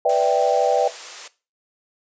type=chord; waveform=sine; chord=E minor seventh; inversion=second; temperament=equal; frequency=493.9 / 587.3 / 659.3 / 784 Hz; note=B4 / D5 / E5 / G5; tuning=0 / 0 / 0 / 0 cents; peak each=-20 dBFS; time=0.05-0.88 s; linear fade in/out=5 ms
type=high-pass noise; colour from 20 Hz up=white; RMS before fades=-35 dBFS; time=0.09-1.28 s; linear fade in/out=5 ms; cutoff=440 Hz; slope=24 dB/octave
effects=noise-tail reverb RT60 0.3 s tail -17 dB re dry + resampled to 16000 Hz